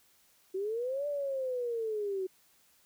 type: linear two-way sweep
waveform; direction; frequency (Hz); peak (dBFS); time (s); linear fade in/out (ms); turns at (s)
sine; up then down; 369.3 to 587.3 to 369.3; -31; 0.54-2.27; 10; 1.07
effects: white hiss -66 dBFS RMS until 2.85 s